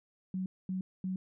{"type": "tone bursts", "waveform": "sine", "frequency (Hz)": 186.9, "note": "F#3", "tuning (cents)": 18, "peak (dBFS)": -32, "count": 3, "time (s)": [0.34, 1.16], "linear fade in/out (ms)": 2, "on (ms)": 120, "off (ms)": 230, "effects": []}